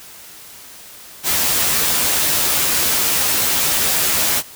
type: noise with comb filter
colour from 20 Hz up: white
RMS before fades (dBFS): -17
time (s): 1.23-4.43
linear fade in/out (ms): 50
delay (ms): 13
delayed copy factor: +0.6
effects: white hiss -39 dBFS RMS until 4.55 s